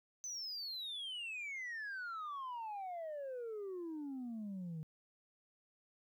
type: exponential sweep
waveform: sine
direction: down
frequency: 6170 to 153.3 Hz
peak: -39 dBFS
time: 0.24-4.83 s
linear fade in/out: 0 ms
effects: tanh soft clip ceiling -40 dBFS + 13-bit